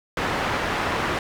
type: low-pass noise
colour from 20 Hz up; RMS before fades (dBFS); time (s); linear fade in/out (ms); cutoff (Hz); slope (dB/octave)
white; -25; 0.17-1.19; 2; 1600; 12
effects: none